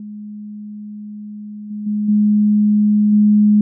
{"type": "tone with level steps", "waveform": "sine", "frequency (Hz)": 209.4, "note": "G#3", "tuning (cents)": 15, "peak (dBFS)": [-28, -23, -16, -10, -8], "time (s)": [0, 3.61], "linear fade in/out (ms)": 2, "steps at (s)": [1.7, 1.86, 2.08, 3.12], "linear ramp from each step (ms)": 10, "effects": []}